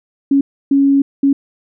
sine tone bursts at uneven times, 277.2 Hz, C#4, in tune, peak -8 dBFS, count 3, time 0.31-0.41 / 0.71-1.02 / 1.23-1.33 s, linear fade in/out 5 ms, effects none

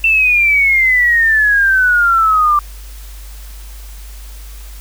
sine exponential sweep, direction down, 2689 to 1174.7 Hz, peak -8 dBFS, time 0.04-2.59 s, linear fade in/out 2 ms, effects added 50 Hz sine -29 dBFS peak until 4.8 s + white hiss -40 dBFS RMS until 4.8 s

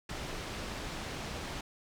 pink low-pass noise, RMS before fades -40 dBFS, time 0.09-1.61 s, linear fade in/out 5 ms, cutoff 5900 Hz, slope 12 dB/octave, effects none

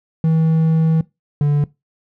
triangle tone pair in turn, 160.9 / 145.78 Hz, E3 / D3, -42 / -12 cents, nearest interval major second, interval 170 cents, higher first, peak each -10 dBFS, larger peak neither, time 0.24-1.01 / 1.41-1.64 s, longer first, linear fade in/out 2 ms, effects noise-tail reverb RT60 0.2 s tail -20 dB re dry

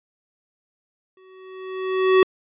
square tone with exponential growth, 376.1 Hz, F#4, 28 cents sharp, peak -11 dBFS, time 1.17-2.23 s, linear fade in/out 2 ms, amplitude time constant 230 ms, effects resampled to 8000 Hz

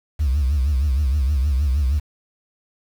sine tone with vibrato, 69.3 Hz, C#2, in tune, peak -14 dBFS, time 0.19-2 s, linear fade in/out 20 ms, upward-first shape triangle, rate 6.4 Hz, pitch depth 210 cents each way, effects tanh soft clip ceiling -14 dBFS + 7-bit

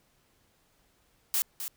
blue noise with echo, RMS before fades -27 dBFS, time 1.34-1.42 s, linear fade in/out 0 ms, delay 260 ms, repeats 1, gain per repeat -9 dB, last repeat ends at 1.68 s, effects pink hiss -68 dBFS RMS until 1.76 s

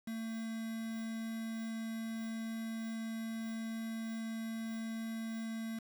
triangle tone with quantisation, 224.8 Hz, A3, 37 cents sharp, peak -36 dBFS, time 0.07-5.79 s, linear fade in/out 5 ms, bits 8, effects none

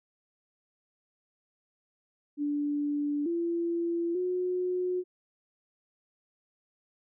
sine tone with pitch steps, 291.4 / 339.7 / 363.1 Hz, D4 / F4 / F#4, -13 / -48 / -33 cents, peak -27 dBFS, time 2.37-5.04 s, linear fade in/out 50 ms, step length 890 ms, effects none

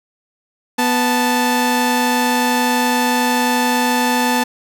sawtooth tone pair together, 246.6 / 878.8 Hz, B3 / A5, -2 / -2 cents, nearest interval octave + minor seventh, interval 2200 cents, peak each -13 dBFS, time 0.78-4.44 s, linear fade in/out 10 ms, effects none

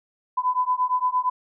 sine beating tone pair, 1000 / 1008.7 Hz, B5 / B5, +21 / +36 cents, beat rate 8.7 Hz, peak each -23 dBFS, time 0.37-1.3 s, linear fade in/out 10 ms, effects none

